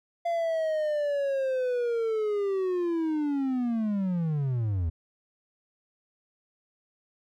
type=linear sweep; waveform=triangle; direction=down; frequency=688 to 77.78 Hz; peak=-23 dBFS; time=0.25-4.9 s; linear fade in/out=10 ms; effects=none